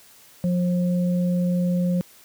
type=tone pair together; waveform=sine; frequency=177.87 / 533 Hz; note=F3 / C5; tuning=+32 / +32 cents; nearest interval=octave + perfect fifth; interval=1900 cents; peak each=-19 / -30 dBFS; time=0.44-2.01 s; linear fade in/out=0 ms; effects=white hiss -51 dBFS RMS until 2.24 s + high-pass 60 Hz 12 dB/octave